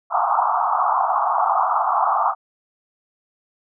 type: band-pass noise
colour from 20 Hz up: pink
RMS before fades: -19 dBFS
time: 0.1-2.35 s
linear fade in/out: 50 ms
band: 690 to 1300 Hz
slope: 96 dB/octave
effects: none